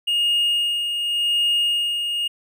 triangle tone with tremolo, 2850 Hz, F7, 34 cents sharp, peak -14 dBFS, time 0.07-2.28 s, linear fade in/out 10 ms, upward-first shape sine, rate 0.88 Hz, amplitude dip 50%, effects tanh soft clip ceiling -10 dBFS

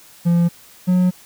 triangle tone pair in turn, 171.5 / 181.7 Hz, F3 / F#3, -31 / -31 cents, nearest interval minor second, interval 100 cents, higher second, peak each -10 / -10 dBFS, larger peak neither, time 0.25-0.49 / 0.87-1.11 s, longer neither, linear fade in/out 20 ms, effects white hiss -46 dBFS RMS until 1.25 s

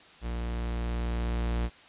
45% pulse tone with level ramp, 58.6 Hz, A#1, 10 cents sharp, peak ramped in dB -31 to -26 dBFS, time 0.21-1.7 s, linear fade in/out 50 ms, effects white hiss -53 dBFS RMS until 1.88 s + resampled to 8000 Hz

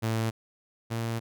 sawtooth tone pair in turn, 112.6 / 114.77 Hz, A2 / A#2, +40 / -27 cents, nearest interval unison, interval 33 cents, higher second, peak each -22 / -25 dBFS, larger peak first, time 0.02-0.31 / 0.9-1.2 s, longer second, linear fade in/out 20 ms, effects none

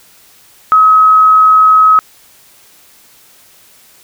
sine tone, 1276 Hz, D#6, 43 cents sharp, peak -3 dBFS, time 0.72-1.99 s, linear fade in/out 0 ms, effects white hiss -44 dBFS RMS until 4.03 s

